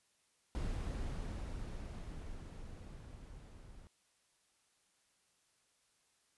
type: noise with level ramp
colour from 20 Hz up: brown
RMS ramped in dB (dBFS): -38 to -55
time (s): 0.55-3.87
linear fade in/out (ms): 0
effects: white hiss -75 dBFS RMS until 6.37 s + resampled to 24000 Hz